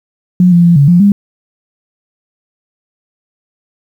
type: tone with pitch steps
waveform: sine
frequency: 180.4 / 172.7 / 171.5 / 141.4 / 175 / 202 Hz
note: F#3 / F3 / F3 / C#3 / F3 / G#3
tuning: -44 / -19 / -31 / +35 / +4 / -48 cents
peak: -3 dBFS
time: 0.4-1.12 s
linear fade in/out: 2 ms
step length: 120 ms
effects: 7-bit